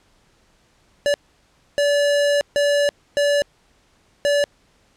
square tone bursts at uneven times, 576 Hz, D5, 34 cents flat, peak -16 dBFS, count 5, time 1.06-1.14 / 1.78-2.41 / 2.56-2.89 / 3.17-3.42 / 4.25-4.44 s, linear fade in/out 0 ms, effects pink hiss -59 dBFS RMS until 4.96 s + low-pass 8000 Hz 12 dB/octave

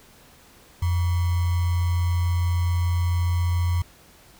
sine tone with sample-and-hold, 87.31 Hz, F2, in tune, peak -19 dBFS, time 0.82-3.82 s, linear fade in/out 5 ms, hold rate 1050 Hz, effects pink hiss -52 dBFS RMS until 4.39 s

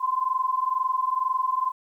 sine tone pair together, 1024.4 / 1046.5 Hz, C6 / C6, -37 / 0 cents, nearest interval unison, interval 37 cents, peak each -25 dBFS, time 0-1.72 s, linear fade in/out 20 ms, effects 10-bit

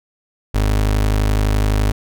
30% pulse tone, 51.8 Hz, G#1, 4 cents flat, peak -11 dBFS, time 0.54-1.92 s, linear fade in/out 10 ms, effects none

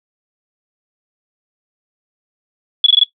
sine tone bursts, 3389 Hz, G#7, 34 cents sharp, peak -5 dBFS, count 5, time 2.84-3.035 s, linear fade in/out 2 ms, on 23 ms, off 20 ms, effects noise-tail reverb RT60 0.1 s tail -17 dB re dry

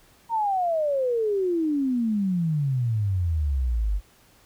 sine exponential sweep, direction down, 939 to 47.05 Hz, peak -21 dBFS, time 0.29-4.01 s, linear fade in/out 50 ms, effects pink hiss -57 dBFS RMS until 4.45 s

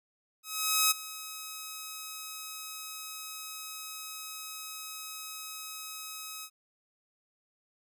5% pulse tone with ADSR envelope, 1275 Hz, D#6, 42 cents sharp, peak -10 dBFS, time 0.43-6.5 s, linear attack 480 ms, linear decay 16 ms, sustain -18 dB, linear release 64 ms, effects none

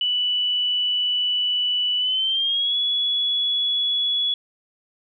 sine tone with pitch glide, 2966 to 3387 Hz, F#7 to G#7, +4 to +33 cents, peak -19 dBFS, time 0.01-4.34 s, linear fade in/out 2 ms, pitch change +229 cents, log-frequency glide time 1.98-2.76 s, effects none

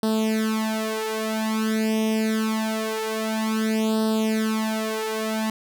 sawtooth tone with flanger, 219.4 Hz, A3, 5 cents flat, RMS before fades -24 dBFS, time 0.03-5.5 s, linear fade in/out 2 ms, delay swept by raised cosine 0.22 to 4.22 ms, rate 0.25 Hz, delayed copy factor +0.9, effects none

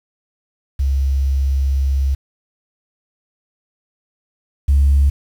sine tone pair in turn, 68 / 69.83 Hz, C#2 / C#2, -33 / +13 cents, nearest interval unison, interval 46 cents, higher second, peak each -13 / -8 dBFS, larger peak second, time 0.79-2.15 / 4.68-5.1 s, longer first, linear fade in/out 10 ms, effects tanh soft clip ceiling -6 dBFS + 7-bit

